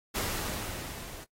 pink noise with level ramp, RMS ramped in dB -31 to -46 dBFS, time 0.14-1.25 s, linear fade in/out 20 ms, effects noise-tail reverb RT60 0.1 s tail -19 dB re dry + AAC 48 kbps

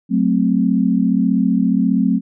sine chord, F# diminished, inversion none, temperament equal, 185 / 220 / 261.6 Hz, F#3 / A3 / C4, 0 / 0 / 0 cents, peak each -17 dBFS, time 0.09-2.21 s, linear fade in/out 50 ms, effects none

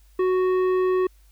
sine tone with tanh clipping, 370 Hz, F#4, in tune, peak -20 dBFS, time 0.19-1.07 s, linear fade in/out 5 ms, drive 11 dB, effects added 50 Hz sine -51 dBFS peak until 1.31 s + white hiss -63 dBFS RMS until 1.31 s

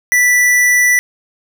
square tone, 1971 Hz, B6, 4 cents flat, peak -9 dBFS, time 0.12-0.99 s, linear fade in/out 0 ms, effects none

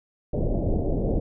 pink low-pass noise, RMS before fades -24 dBFS, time 0.33-1.2 s, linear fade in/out 5 ms, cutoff 650 Hz, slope 48 dB/octave, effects none

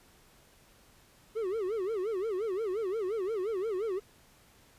triangle tone with vibrato, 407.9 Hz, G#4, 31 cents flat, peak -28 dBFS, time 1.35-4 s, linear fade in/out 20 ms, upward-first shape sine, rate 5.7 Hz, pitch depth 210 cents each way, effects pink hiss -61 dBFS RMS until 4.78 s + resampled to 32000 Hz

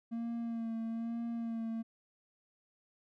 triangle tone with vibrato, 229.6 Hz, A#3, 26 cents flat, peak -33 dBFS, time 0.11-1.83 s, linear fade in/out 20 ms, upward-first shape sine, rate 1.1 Hz, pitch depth 28 cents each way, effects none

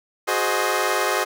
15% pulse chord, Ab dominant seventh, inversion third, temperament equal with one note detuned, 370 / 421.1 / 523.3 / 622.3 Hz, Gb4 / Ab4 / C5 / Eb5, 0 / +24 / 0 / 0 cents, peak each -19 dBFS, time 0.27-1.25 s, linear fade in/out 20 ms, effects none

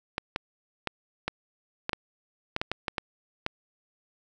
clicks, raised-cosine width 0.3 ms, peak -12 dBFS, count 12, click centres 0.181 / 0.361 / 0.873 / 1.28 / 1.894 / 1.932 / 2.564 / 2.615 / 2.716 / 2.882 / 2.982 / 3.464 s, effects none

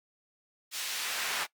brown noise with high-pass filter sweep, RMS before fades -34 dBFS, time 0.71-1.47 s, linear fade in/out 50 ms, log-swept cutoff 3700 to 1300 Hz, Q 0.71, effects noise-tail reverb RT60 0.1 s tail -20 dB re dry + Opus 48 kbps

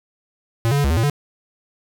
square tone with pitch steps, 114.9 / 141.9 / 143.4 / 69 / 82.1 / 113.5 / 144.7 Hz, A#2 / C#3 / D3 / C#2 / E2 / A#2 / D3, -25 / +41 / -41 / -7 / -6 / -46 / -25 cents, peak -16 dBFS, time 0.65-1.098 s, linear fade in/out 0 ms, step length 64 ms, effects none

